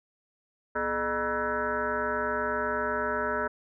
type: tone with frequency modulation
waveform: sine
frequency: 966 Hz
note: B5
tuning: 39 cents flat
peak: -26 dBFS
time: 0.75-3.48 s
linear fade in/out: 10 ms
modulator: 180 Hz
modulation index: 3.7
effects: none